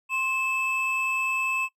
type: tone pair together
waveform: triangle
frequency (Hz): 1054.7 / 2615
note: C6 / E7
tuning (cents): +14 / -15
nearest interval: octave + major third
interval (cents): 1571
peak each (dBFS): -29 / -23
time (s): 0.09-1.69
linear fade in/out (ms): 50
effects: noise-tail reverb RT60 0.1 s tail -17 dB re dry